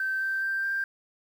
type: tone with pitch steps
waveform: sine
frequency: 1551 / 1561.8 / 1572.7 / 1583.6 Hz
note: G6 / G6 / G6 / G6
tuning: -19 / -7 / +5 / +17 cents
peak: -25 dBFS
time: 0-0.84 s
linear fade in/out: 2 ms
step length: 210 ms
effects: tanh soft clip ceiling -21 dBFS + 9-bit